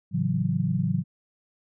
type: chord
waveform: sine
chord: F# minor seventh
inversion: first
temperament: equal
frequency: 110 / 138.59 / 164.81 / 185 Hz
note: A2 / C#3 / E3 / F#3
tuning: 0 / 0 / 0 / 0 cents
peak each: -30 / -28 / -27 / -27 dBFS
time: 0.11-1.04 s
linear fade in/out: 50 ms
effects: none